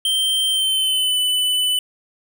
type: tone with pitch glide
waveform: square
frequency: 3136 to 2996 Hz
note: G7 to F#7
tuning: 0 to +21 cents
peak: -17 dBFS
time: 0.05-1.79 s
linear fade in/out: 2 ms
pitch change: -79 cents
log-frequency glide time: 0.49-1.17 s
effects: none